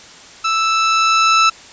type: tone with level ramp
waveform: sawtooth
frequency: 1318.5 Hz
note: E6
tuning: in tune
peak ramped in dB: -11 to -5 dBFS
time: 0.44-1.5 s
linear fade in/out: 10 ms
effects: white hiss -39 dBFS RMS until 1.72 s + resampled to 16000 Hz